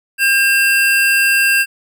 square tone pair together, 1603.8 / 2700 Hz, G6 / E7, +39 / +41 cents, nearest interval major sixth, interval 902 cents, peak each -14 / -14 dBFS, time 0.18-1.66 s, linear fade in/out 50 ms, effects none

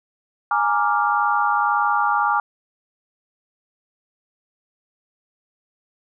sine chord, Bb dominant seventh, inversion third, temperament equal, 830.6 / 932.3 / 1174.7 / 1396.9 Hz, Ab5 / Bb5 / D6 / F6, 0 / 0 / 0 / 0 cents, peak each -21 / -24 / -21 / -23 dBFS, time 0.51-2.4 s, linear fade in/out 2 ms, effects none

